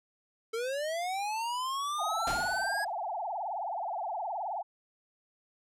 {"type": "linear sweep", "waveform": "square", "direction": "up", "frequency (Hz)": [440, 1672], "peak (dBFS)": -32, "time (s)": [0.53, 2.85], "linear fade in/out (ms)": 10}
{"type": "tone with vibrato", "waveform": "sine", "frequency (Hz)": 771, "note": "G5", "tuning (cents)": -29, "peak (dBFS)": -32, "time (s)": [1.98, 4.63], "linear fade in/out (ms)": 20, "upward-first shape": "triangle", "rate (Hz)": 19, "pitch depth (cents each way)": 290}
{"type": "noise with exponential decay", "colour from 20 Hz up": "pink", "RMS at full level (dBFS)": -34, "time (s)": [2.27, 2.92], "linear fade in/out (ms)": 2, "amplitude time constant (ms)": 140}
{"effects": ["low-pass 11000 Hz 12 dB/octave"]}